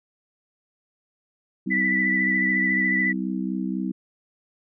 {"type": "harmonic tone", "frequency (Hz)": 64, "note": "C2", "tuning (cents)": -38, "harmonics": [3, 4, 5], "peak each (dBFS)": [-27, -29, -31], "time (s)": [1.66, 3.92], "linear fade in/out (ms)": 10}
{"type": "tone with vibrato", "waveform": "sine", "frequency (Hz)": 1975.5, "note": "B6", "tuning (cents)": 0, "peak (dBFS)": -20, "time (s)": [1.7, 3.13], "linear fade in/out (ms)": 20, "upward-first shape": "triangle", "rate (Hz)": 14, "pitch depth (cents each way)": 34}
{"effects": []}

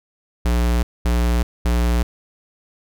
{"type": "tone bursts", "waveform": "square", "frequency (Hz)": 59.4, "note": "A#1", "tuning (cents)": 33, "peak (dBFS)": -16, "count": 3, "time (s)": [0.45, 2.03], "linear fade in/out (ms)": 5, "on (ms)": 380, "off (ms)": 220, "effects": []}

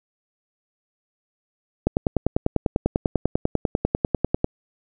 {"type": "click train", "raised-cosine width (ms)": 2, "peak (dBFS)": -5, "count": 27, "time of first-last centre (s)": [1.87, 4.444], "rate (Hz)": 10.1, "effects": []}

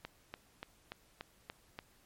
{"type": "click train", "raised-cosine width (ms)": 0.3, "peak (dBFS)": -26, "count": 7, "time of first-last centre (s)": [0.05, 1.789], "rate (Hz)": 3.45, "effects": ["pink hiss -67 dBFS RMS until 2.05 s", "MP3 64 kbps"]}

